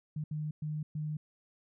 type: tone bursts at uneven times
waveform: sine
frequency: 152.4 Hz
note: D#3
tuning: 36 cents flat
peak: -33 dBFS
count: 4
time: 0.16-0.24 / 0.31-0.51 / 0.62-0.83 / 0.95-1.17 s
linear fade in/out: 5 ms
effects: none